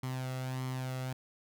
sawtooth tone with flanger, 129.3 Hz, C3, 20 cents flat, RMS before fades -37 dBFS, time 0.03-1.13 s, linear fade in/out 5 ms, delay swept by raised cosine 0.94 to 1.51 ms, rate 1.6 Hz, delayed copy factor +0.55, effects none

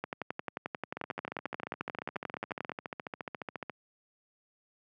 two click trains, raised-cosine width 0.5 ms, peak -19 / -22 dBFS, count 31 / 40, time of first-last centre 0.04-2.695 / 0.97-3.697 s, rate 11.3 / 14.3 Hz, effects high-pass 150 Hz 12 dB/octave

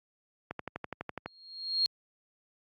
click train, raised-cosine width 0.5 ms, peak -21 dBFS, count 10, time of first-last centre 0.51-1.26 s, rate 12 Hz
sine tone with exponential growth, 4257 Hz, C8, 29 cents sharp, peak -22 dBFS, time 1.26-1.86 s, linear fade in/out 0 ms, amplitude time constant 130 ms
effects high-pass 80 Hz 12 dB/octave + AAC 48 kbps

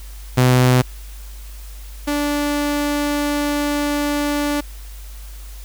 sawtooth tone pair in turn, 126.4 / 291.2 Hz, B2 / D4, +41 / -15 cents, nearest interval octave + major second, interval 1444 cents, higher second, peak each -7 / -14 dBFS, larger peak first, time 0.37-0.82 / 2.07-4.61 s, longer second, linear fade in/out 10 ms, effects added 50 Hz sine -32 dBFS peak until 5.64 s + white hiss -44 dBFS RMS until 5.64 s

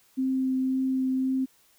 sine tone with vibrato, 261.6 Hz, C4, in tune, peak -23 dBFS, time 0.17-1.46 s, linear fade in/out 20 ms, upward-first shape triangle, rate 1.9 Hz, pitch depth 10 cents each way, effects white hiss -62 dBFS RMS until 1.78 s

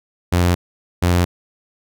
sawtooth tone pair in turn, 88.2 / 88.2 Hz, F2 / F2, +18 / +18 cents, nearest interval unison, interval 0 cents, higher neither, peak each -9 dBFS, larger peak neither, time 0.32-0.55 / 1.02-1.25 s, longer neither, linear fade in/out 10 ms, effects none

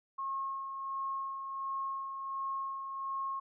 sine tone with tremolo, 1083 Hz, C#6, 41 cents flat, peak -33 dBFS, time 0.18-3.4 s, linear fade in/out 10 ms, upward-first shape sine, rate 1.4 Hz, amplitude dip 45%, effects none

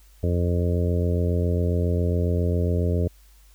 harmonic tone, 87.31 Hz, F2, in tune, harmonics 1 / 2 / 3 / 4 / 5 / 6 / 7, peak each -21 / -28 / -32 / -33 / -30 / -34 / -35 dBFS, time 0.23-3.08 s, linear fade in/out 5 ms, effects added 50 Hz sine -50 dBFS peak until 3.54 s + white hiss -59 dBFS RMS until 3.54 s

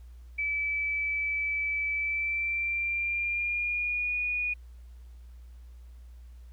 sine tone with pitch glide, 2306 to 2457 Hz, D7 to D#7, -32 to -22 cents, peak -27 dBFS, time 0.38-4.54 s, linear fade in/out 10 ms, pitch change +110 cents, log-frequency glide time 1.93-4.15 s, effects added 60 Hz sine -45 dBFS peak until 6.52 s + pink hiss -68 dBFS RMS until 6.52 s

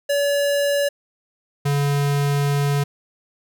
square tone pair in turn, 570 / 142.5 Hz, C#5 / C#3, +48 / +48 cents, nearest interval 2 octaves, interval 2400 cents, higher first, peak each -18 dBFS, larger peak neither, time 0.09-0.89 / 1.65-2.84 s, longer second, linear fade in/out 10 ms, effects none

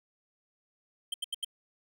square tone bursts, 3136 Hz, G7, in tune, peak -31 dBFS, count 4, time 1.12-1.447 s, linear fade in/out 5 ms, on 21 ms, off 81 ms, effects none

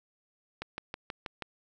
click train, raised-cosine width 0.3 ms, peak -20 dBFS, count 6, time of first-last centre 0.62-1.423 s, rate 6.23 Hz, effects none

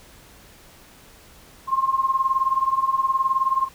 sine tone with tremolo, 1064 Hz, C6, 29 cents sharp, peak -14 dBFS, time 1.67-3.69 s, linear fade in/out 50 ms, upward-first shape triangle, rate 19 Hz, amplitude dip 90%, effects pink hiss -49 dBFS RMS until 3.74 s

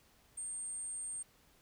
sine tone, 8640 Hz, C#9, 45 cents flat, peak -39 dBFS, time 0.37-1.23 s, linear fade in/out 10 ms, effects pink hiss -67 dBFS RMS until 1.61 s

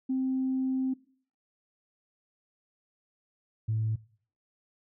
sine tone pair in turn, 261.6 / 109.99 Hz, C4 / A2, 0 / 0 cents, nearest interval octave + minor third, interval 1500 cents, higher first, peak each -25 dBFS, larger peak neither, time 0.09-0.94 / 3.68-3.96 s, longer first, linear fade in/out 10 ms, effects noise-tail reverb RT60 0.5 s tail -21 dB re dry + tanh soft clip ceiling -21 dBFS

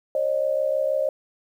sine tone pair together, 541.7 / 608 Hz, C#5 / D#5, -40 / -40 cents, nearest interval major second, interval 200 cents, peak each -23 dBFS, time 0.15-1.09 s, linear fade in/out 2 ms, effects 9-bit

